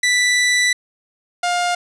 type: tone pair in turn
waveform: sawtooth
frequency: 1975.5 / 706.8 Hz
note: B6 / F5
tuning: 0 / +21 cents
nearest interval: octave + tritone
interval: 1779 cents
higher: first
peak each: -10 / -13 dBFS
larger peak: first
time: 0.03-0.73 / 1.43-1.75 s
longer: first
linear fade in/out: 5 ms
effects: resampled to 22050 Hz + 7-bit